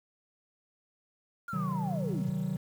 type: linear sweep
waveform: sine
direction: down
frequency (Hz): 1423 to 87.31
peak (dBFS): -35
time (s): 1.48-2.3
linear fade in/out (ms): 5
type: chord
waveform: triangle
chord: C diminished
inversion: none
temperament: just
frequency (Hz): 130.81 / 156.98 / 188.37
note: C3 / Eb3 / Gb3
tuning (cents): 0 / +16 / +31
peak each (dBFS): -35 / -31 / -30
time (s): 1.53-2.57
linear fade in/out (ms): 5
effects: tanh soft clip ceiling -22 dBFS + 9-bit